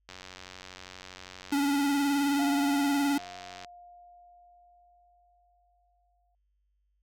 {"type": "click train", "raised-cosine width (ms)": 0.2, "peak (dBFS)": -26, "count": 330, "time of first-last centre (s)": [0.09, 3.647], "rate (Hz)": 92.5}
{"type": "tone with vibrato", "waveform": "square", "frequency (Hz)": 282.6, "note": "C#4", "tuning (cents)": 34, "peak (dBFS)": -25, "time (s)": [1.52, 3.18], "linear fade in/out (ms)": 5, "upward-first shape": "triangle", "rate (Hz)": 19, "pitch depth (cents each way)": 46}
{"type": "tone with exponential decay", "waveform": "sine", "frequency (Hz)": 706, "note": "F5", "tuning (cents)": 19, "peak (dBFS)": -34, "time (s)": [2.39, 6.35], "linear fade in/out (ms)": 2, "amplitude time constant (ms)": 860}
{"effects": ["added 50 Hz sine -70 dBFS peak until 7.02 s"]}